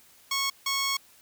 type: tone pair in turn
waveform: 10% pulse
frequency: 1100 / 1100 Hz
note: C#6 / C#6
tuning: -14 / -14 cents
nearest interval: unison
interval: 0 cents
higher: neither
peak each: -17 dBFS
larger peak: neither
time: 0.31-0.5 / 0.66-0.97 s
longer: second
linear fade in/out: 5 ms
effects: white hiss -57 dBFS RMS until 1.21 s